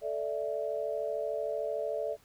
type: chord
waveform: sine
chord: A suspended fourth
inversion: none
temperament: just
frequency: 440 / 586.7 / 660 Hz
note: A4 / D5 / E5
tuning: 0 / -2 / +2 cents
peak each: -36 / -34 / -36 dBFS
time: 0.01-2.17 s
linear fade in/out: 50 ms
effects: pink hiss -63 dBFS RMS until 2.24 s